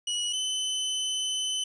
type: tone pair in turn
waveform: sawtooth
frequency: 2922 / 3033 Hz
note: F#7 / F#7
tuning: -22 / +42 cents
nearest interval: minor second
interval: 64 cents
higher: second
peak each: -24 dBFS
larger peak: neither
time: 0.07-0.33 / 0.33-1.64 s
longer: second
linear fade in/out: 5 ms
effects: resampled to 22050 Hz